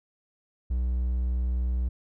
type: tone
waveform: triangle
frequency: 61.74 Hz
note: B1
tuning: in tune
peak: -22 dBFS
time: 0.7-1.89 s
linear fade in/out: 10 ms
effects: none